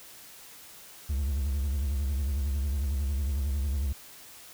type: tone with vibrato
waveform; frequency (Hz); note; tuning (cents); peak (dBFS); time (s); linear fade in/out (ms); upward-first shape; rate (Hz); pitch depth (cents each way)
triangle; 69.6; C#2; +8; -24; 1.09-3.93; 10; sine; 11; 140
effects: white hiss -49 dBFS RMS until 4.53 s